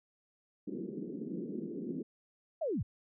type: band-pass noise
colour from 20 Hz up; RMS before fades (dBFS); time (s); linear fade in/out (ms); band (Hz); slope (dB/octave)
pink; -40; 0.67-2.03; 5; 180 to 410; 48
type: linear sweep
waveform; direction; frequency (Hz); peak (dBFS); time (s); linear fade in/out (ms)
sine; down; 690 to 64.9; -31; 2.61-2.83; 10
effects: none